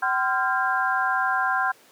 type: tone cluster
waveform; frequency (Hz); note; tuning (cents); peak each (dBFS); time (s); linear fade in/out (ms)
sine; 764 / 1033 / 1386 / 1605; G5 / C6 / F6 / G6; -45 / -22 / -14 / +40; -26; 0.02-1.72; 10
effects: pink hiss -54 dBFS RMS until 1.91 s + high-pass 300 Hz 12 dB/octave